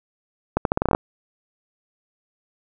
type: accelerating click train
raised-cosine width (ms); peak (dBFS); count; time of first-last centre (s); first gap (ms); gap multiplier
1; -4; 10; 0.57-0.949; 82; 0.82
effects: none